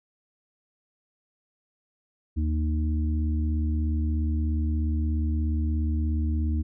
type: harmonic tone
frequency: 76.9 Hz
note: D#2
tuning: 20 cents flat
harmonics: 1 / 3 / 4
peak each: -23 / -33 / -35 dBFS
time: 2.36-6.63 s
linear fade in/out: 20 ms
effects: none